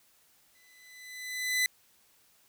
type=tone with exponential growth; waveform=sawtooth; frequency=2005 Hz; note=B6; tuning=26 cents sharp; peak=-20 dBFS; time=0.55-1.66 s; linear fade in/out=1 ms; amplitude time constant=240 ms; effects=white hiss -65 dBFS RMS until 2.48 s